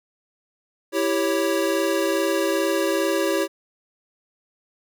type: chord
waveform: square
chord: C# diminished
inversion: first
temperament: equal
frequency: 329.6 / 392 / 554.4 Hz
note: E4 / G4 / C#5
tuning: 0 / 0 / 0 cents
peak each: -25 dBFS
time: 0.92-3.48 s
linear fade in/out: 50 ms
effects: none